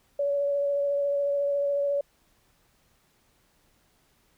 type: tone with vibrato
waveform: sine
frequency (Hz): 567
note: C#5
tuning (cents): +39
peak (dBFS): -23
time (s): 0.19-2.01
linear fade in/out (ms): 5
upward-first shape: sine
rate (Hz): 14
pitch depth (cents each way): 14
effects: pink hiss -66 dBFS RMS until 4.37 s